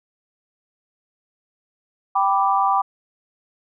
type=chord; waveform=sine; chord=G major; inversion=none; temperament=equal; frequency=784 / 987.8 / 1174.7 Hz; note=G5 / B5 / D6; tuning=0 / 0 / 0 cents; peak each=-19 / -21 / -20 dBFS; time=2.15-2.82 s; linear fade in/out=10 ms; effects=none